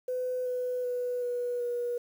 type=tone with pitch steps; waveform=sine; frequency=504 / 498.5 / 493.1 / 487.7 / 482.4 Hz; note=B4 / B4 / B4 / B4 / B4; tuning=+35 / +16 / -3 / -22 / -41 cents; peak=-28 dBFS; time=0.08-1.98 s; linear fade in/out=5 ms; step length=380 ms; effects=tanh soft clip ceiling -24 dBFS + 9-bit